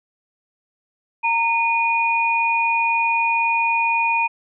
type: tone pair together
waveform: sine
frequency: 921.9 / 2459 Hz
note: A#5 / D#7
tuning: -19 / -21 cents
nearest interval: octave + perfect fourth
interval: 1698 cents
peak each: -19 dBFS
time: 1.23-4.28 s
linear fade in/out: 20 ms
effects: none